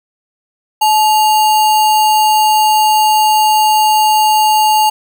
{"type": "tone with sample-and-hold", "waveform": "sine", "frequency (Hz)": 860, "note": "A5", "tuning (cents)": -40, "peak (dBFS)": -7, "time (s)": [0.81, 4.9], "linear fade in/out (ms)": 10, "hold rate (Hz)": 3675, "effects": []}